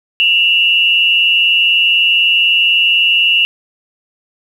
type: tone pair together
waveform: sine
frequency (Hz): 2712 / 2892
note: E7 / F#7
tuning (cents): +49 / -40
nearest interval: minor second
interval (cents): 111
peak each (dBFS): -11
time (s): 0.2-3.45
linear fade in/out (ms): 0
effects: 7-bit